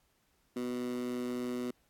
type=tone with high-pass filter; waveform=15% pulse; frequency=123.47 Hz; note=B2; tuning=in tune; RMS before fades=-36 dBFS; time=0.56-1.71 s; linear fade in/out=5 ms; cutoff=280 Hz; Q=5.3; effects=pink hiss -73 dBFS RMS until 1.89 s + AAC 64 kbps